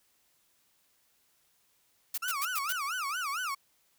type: noise bursts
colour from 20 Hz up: blue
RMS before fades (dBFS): -33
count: 5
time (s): 2.14-2.727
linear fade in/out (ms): 5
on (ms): 39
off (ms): 98
type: tone with vibrato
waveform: 35% pulse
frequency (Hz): 1289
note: E6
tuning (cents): -39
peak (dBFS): -30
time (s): 2.22-3.55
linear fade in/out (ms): 10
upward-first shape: sine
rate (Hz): 4.4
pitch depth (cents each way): 280
effects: white hiss -70 dBFS RMS until 3.98 s